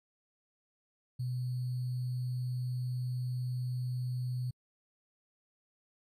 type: tone with sample-and-hold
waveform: sine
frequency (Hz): 125.5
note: B2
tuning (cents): +28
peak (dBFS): -32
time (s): 1.19-4.51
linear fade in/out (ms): 10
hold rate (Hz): 4410
effects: AAC 64 kbps